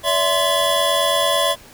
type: tone cluster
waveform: square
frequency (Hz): 572 / 661 / 1041 / 3403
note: D5 / E5 / C6 / G#7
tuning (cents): -46 / +5 / -9 / +41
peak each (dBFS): -22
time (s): 0.03-1.56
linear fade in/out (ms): 50
effects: pink hiss -44 dBFS RMS until 1.73 s